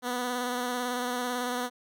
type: tone with vibrato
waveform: 10% pulse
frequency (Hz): 246.9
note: B3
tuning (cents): 0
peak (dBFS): -21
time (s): 0.02-1.7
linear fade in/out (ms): 50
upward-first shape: square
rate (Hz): 18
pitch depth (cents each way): 20
effects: none